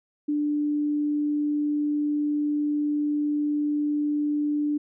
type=tone; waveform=sine; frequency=295.4 Hz; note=D4; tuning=10 cents sharp; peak=-22 dBFS; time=0.28-4.78 s; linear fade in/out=10 ms; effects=none